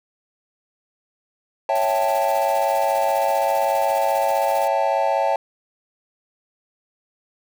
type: chord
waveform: triangle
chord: A dominant seventh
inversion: first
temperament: equal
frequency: 554.4 / 659.3 / 784 / 880 Hz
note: C#5 / E5 / G5 / A5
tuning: 0 / 0 / 0 / 0 cents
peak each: -21 dBFS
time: 1.69-5.36 s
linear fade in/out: 2 ms
type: noise with tremolo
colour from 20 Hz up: white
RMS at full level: -36 dBFS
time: 1.75-4.68 s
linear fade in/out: 5 ms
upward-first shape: square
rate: 15 Hz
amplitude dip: 40%
effects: none